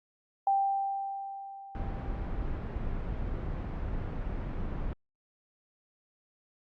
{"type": "tone with exponential decay", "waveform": "sine", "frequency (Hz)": 787, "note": "G5", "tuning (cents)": 7, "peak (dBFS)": -22, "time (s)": [0.47, 2.73], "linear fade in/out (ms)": 2, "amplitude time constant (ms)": 490}
{"type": "noise", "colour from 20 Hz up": "brown", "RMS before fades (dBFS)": -34, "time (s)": [1.75, 4.93], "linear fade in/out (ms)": 0}
{"effects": ["low-pass 2000 Hz 12 dB/octave", "Opus 48 kbps"]}